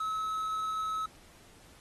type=tone with quantisation; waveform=triangle; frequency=1291 Hz; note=E6; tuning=37 cents flat; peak=-29 dBFS; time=0-1.06 s; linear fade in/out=5 ms; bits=9; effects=pink hiss -58 dBFS RMS until 1.8 s + AAC 32 kbps